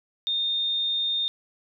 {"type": "tone", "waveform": "sine", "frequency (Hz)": 3650, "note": "A#7", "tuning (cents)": -37, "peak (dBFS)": -23, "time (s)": [0.27, 1.28], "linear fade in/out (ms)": 0, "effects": []}